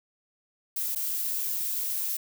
violet noise with dropouts, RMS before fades -30 dBFS, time 0.76-2.17 s, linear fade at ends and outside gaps 5 ms, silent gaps 0.95-0.958 s, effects none

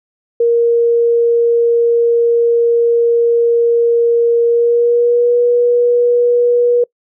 sine tone with pitch glide, 468.9 to 482.4 Hz, A#4 to B4, +10 to -41 cents, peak -8 dBFS, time 0.4-6.84 s, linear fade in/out 5 ms, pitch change +49 cents, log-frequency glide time 4.45-5.37 s, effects noise-tail reverb RT60 0.1 s tail -25 dB re dry

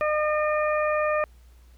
harmonic tone, 607 Hz, D#5, 43 cents flat, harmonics 1 / 2 / 3 / 4, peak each -23 / -27 / -32 / -34 dBFS, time 0.01-1.24 s, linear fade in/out 0 ms, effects added 60 Hz sine -49 dBFS peak until 1.77 s + pink hiss -63 dBFS RMS until 1.77 s

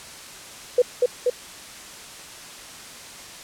sine tone with echo, 493.8 Hz, B4, in tune, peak -12 dBFS, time 0.78-0.82 s, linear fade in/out 5 ms, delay 240 ms, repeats 2, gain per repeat -2 dB, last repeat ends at 1.3 s, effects white hiss -40 dBFS RMS until 3.43 s + low-pass 9000 Hz 12 dB/octave

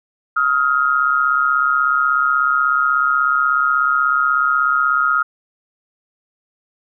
sine tone pair together, 1267.6 / 1404 Hz, D#6 / F6, +32 / +9 cents, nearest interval major second, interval 177 cents, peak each -16 dBFS, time 0.36-5.23 s, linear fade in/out 10 ms, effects none

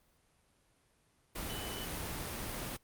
sine tone in noise, 2996 Hz, F#7, 21 cents sharp, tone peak -45 dBFS, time 1.49-1.86 s, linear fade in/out 10 ms, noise pink, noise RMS -40 dBFS, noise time 1.35-2.77 s, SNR -8 dB, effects pink hiss -71 dBFS RMS until 2.83 s + Opus 32 kbps

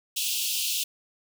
pink high-pass noise, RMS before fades -28 dBFS, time 0.16-0.84 s, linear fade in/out 10 ms, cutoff 2600 Hz, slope 96 dB/octave, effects none

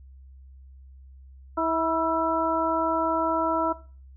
harmonic tone with a mistuned harmonic, 324.7 Hz, E4, 26 cents flat, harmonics 1 / 2 / 3 / 4, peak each -28 / -28 / -28 / -28 dBFS, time 1.57-3.73 s, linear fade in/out 10 ms, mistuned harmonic 4, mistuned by +40 cents, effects noise-tail reverb RT60 0.4 s tail -18 dB re dry + added 66 Hz sine -45 dBFS peak until 4.16 s

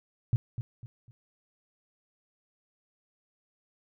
sine tone with echo, 118.5 Hz, A#2, 29 cents sharp, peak -20 dBFS, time 0.33-0.36 s, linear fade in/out 0 ms, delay 250 ms, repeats 3, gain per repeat -10 dB, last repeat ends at 1.11 s, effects none

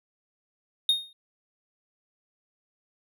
triangle tone with exponential decay, 3702 Hz, A#7, 13 cents flat, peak -15 dBFS, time 0.89-1.13 s, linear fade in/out 2 ms, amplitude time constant 51 ms, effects none

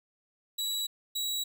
sawtooth tone pair in turn, 3905 / 3887 Hz, B7 / B7, -20 / -28 cents, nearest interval unison, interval 8 cents, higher first, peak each -27 dBFS, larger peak neither, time 0.58-0.87 / 1.15-1.44 s, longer neither, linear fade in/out 10 ms, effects none

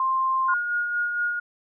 sine tone, 1052 Hz, C6, 9 cents sharp, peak -20 dBFS, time 0-0.54 s, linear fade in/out 2 ms
sine tone with tremolo, 1434 Hz, F6, 45 cents sharp, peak -21 dBFS, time 0.48-1.4 s, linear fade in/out 10 ms, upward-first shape sine, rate 4.3 Hz, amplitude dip 40%
effects none

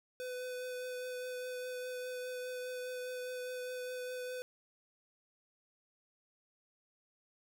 square tone with vibrato, 502 Hz, B4, 28 cents sharp, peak -40 dBFS, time 0.2-4.42 s, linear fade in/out 0 ms, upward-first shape triangle, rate 4.9 Hz, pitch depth 14 cents each way, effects none

